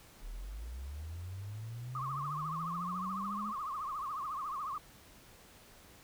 sine linear sweep, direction up, 32.82 to 213.8 Hz, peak -40 dBFS, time 0.2-3.54 s, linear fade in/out 50 ms
sine tone with vibrato, 1152 Hz, D6, 34 cents flat, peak -36 dBFS, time 1.95-4.78 s, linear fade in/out 2 ms, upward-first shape triangle, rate 14 Hz, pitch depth 190 cents each way
effects pink hiss -58 dBFS RMS until 6.03 s

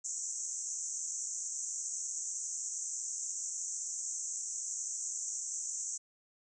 white band-pass noise, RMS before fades -39 dBFS, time 0.04-5.98 s, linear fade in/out 10 ms, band 6000 to 7800 Hz, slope 96 dB/octave, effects none

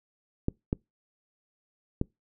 clicks, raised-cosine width 3 ms, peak -13 dBFS, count 3, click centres 0.484 / 0.729 / 2.014 s, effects noise-tail reverb RT60 0.2 s tail -26 dB re dry

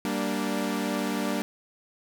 sawtooth chord, G minor, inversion none, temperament equal with one note detuned, 194.87 / 233.1 / 293.7 Hz, G3 / Bb3 / D4, -10 / 0 / 0 cents, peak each -27 dBFS, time 0.05-1.42 s, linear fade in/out 0 ms, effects none

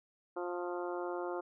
harmonic tone with a mistuned harmonic, 176.7 Hz, F3, 21 cents sharp, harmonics 2 / 3 / 4 / 5 / 6 / 7 / 8, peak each -38 / -42 / -44 / -46 / -48 / -49 / -50 dBFS, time 0.36-1.41 s, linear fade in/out 10 ms, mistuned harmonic 8, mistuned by -29 cents, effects none

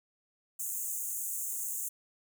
pink high-pass noise, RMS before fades -36 dBFS, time 0.59-1.89 s, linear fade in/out 10 ms, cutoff 6500 Hz, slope 96 dB/octave, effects none

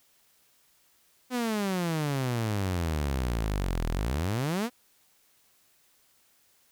sawtooth exponential two-way sweep, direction down then up, 255.6 to 38.89 to 255.6 Hz, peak -23 dBFS, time 1.3-4.7 s, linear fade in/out 50 ms, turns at 3.89 s, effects white hiss -65 dBFS RMS until 6.71 s

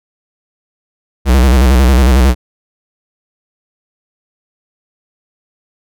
square tone with vibrato, 64.4 Hz, C2, 27 cents flat, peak -6 dBFS, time 1.25-2.35 s, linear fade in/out 50 ms, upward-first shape square, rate 11 Hz, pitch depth 99 cents each way, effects none

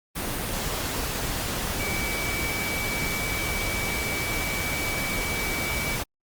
sine tone in noise, 2291 Hz, D7, 44 cents flat, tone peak -30 dBFS, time 1.79-5.97 s, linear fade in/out 20 ms, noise pink, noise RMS -29 dBFS, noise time 0.15-6.04 s, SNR -4 dB, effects Opus 32 kbps

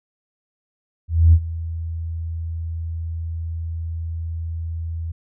sine tone with ADSR envelope, 82.41 Hz, E2, in tune, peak -6 dBFS, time 1.08-5.12 s, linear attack 250 ms, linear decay 61 ms, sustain -18 dB, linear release 9 ms, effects tanh soft clip ceiling -2 dBFS

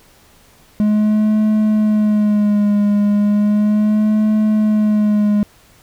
triangle tone with vibrato, 210 Hz, G#3, 19 cents sharp, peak -9 dBFS, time 0.8-5.43 s, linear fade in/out 0 ms, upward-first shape sine, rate 0.35 Hz, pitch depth 38 cents each way, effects pink hiss -49 dBFS RMS until 5.82 s

